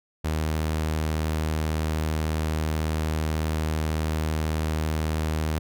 sawtooth tone, 78.2 Hz, D#2, 9 cents sharp, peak -20 dBFS, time 0.24-5.59 s, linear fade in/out 10 ms, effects none

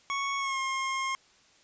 25% pulse tone with pitch glide, 1108.7 to 1069.1 Hz, C#6 to C6, 0 to +37 cents, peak -25 dBFS, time 0.1-1.15 s, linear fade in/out 0 ms, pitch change -63 cents, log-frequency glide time 0.38-0.59 s, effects white hiss -61 dBFS RMS until 1.63 s + resampled to 16000 Hz

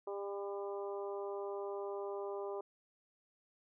harmonic tone, 200 Hz, G3, 35 cents sharp, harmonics 2 / 3 / 4 / 5 / 6, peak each -40 / -46 / -49 / -50 / -54 dBFS, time 0.07-2.61 s, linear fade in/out 5 ms, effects none

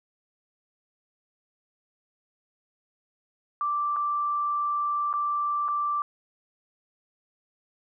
sine tone with dropouts, 1173 Hz, D6, 2 cents flat, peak -24 dBFS, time 3.61-6.02 s, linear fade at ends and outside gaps 1 ms, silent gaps 3.962-3.966 / 5.129-5.138 / 5.682-5.686 s, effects none

